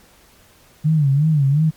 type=tone with vibrato; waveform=sine; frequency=146.9 Hz; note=D3; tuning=1 cent sharp; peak=-12 dBFS; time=0.84-1.71 s; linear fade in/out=20 ms; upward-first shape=sine; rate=2.8 Hz; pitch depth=140 cents each way; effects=pink hiss -51 dBFS RMS until 1.76 s + MP3 96 kbps